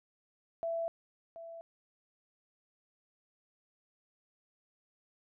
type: tone with echo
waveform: sine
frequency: 666 Hz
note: E5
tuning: 18 cents sharp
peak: -32 dBFS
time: 0.63-0.88 s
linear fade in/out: 0 ms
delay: 730 ms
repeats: 1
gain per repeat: -12 dB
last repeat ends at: 1.61 s
effects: none